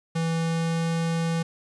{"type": "tone with pitch glide", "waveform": "square", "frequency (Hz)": [164.5, 165.55], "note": ["E3", "E3"], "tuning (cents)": [-3, 8], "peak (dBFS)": -24, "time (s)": [0.15, 1.43], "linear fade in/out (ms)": 10, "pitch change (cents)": 11, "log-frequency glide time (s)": [0.33, 0.89], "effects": ["resampled to 22050 Hz", "9-bit"]}